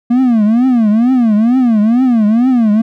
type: tone with vibrato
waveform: triangle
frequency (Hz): 233.1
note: A#3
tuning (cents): 0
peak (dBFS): -5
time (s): 0.1-2.82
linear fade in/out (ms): 10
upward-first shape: triangle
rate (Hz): 2.2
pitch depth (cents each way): 230
effects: none